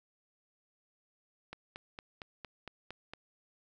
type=click train; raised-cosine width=0.3 ms; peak=-27 dBFS; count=8; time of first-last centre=1.53-3.136 s; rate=4.36 Hz; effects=none